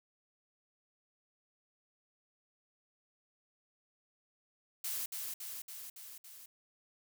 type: noise with echo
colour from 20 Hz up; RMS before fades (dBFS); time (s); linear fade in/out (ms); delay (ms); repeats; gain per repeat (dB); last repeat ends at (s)
blue; -38; 4.84-5.06; 5; 280; 5; -3; 6.46
effects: none